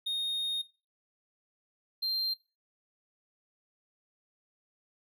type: tone pair in turn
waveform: triangle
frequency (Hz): 3706 / 4169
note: A#7 / C8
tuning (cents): -11 / -7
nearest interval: major second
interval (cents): 204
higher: second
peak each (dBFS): -28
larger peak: neither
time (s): 0.06-0.62 / 2.02-2.34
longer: first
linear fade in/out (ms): 10
effects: noise-tail reverb RT60 0.3 s tail -19 dB re dry